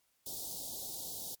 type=band-stop noise; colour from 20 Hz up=white; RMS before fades=-42 dBFS; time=0.26-1.35 s; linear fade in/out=5 ms; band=850 to 3600 Hz; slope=48 dB/octave; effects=white hiss -75 dBFS RMS until 1.4 s + MP3 96 kbps